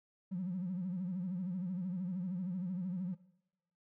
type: tone with vibrato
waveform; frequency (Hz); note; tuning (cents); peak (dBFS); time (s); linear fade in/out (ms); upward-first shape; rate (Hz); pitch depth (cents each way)
triangle; 182.1; F#3; -27; -31; 0.31-3.15; 20; sine; 13; 100
effects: noise-tail reverb RT60 0.9 s tail -23 dB re dry + tanh soft clip ceiling -33 dBFS